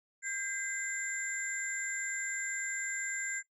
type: tone cluster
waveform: sine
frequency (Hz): 1594 / 2052 / 7250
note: G6 / C7 / A#8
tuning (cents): +28 / -34 / -49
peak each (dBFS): -38 / -38 / -37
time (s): 0.22-3.43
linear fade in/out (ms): 50
effects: noise-tail reverb RT60 0.1 s tail -19 dB re dry + tanh soft clip ceiling -26 dBFS